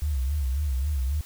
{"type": "tone with vibrato", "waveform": "sine", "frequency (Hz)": 69.2, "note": "C#2", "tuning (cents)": -2, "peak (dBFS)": -23, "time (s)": [0.02, 1.21], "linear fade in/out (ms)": 0, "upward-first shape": "sine", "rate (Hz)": 3.7, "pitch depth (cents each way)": 160, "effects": ["white hiss -48 dBFS RMS until 1.25 s"]}